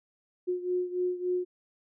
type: beating tone pair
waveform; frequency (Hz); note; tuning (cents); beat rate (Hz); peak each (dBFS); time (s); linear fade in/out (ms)
sine; 360 / 363.5; F#4 / F#4; -47 / -31; 3.5; -29 / -33; 0.47-1.45; 20
effects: none